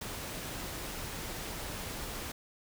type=noise; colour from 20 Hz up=pink; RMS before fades=-40 dBFS; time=0.01-2.32 s; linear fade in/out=5 ms; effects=none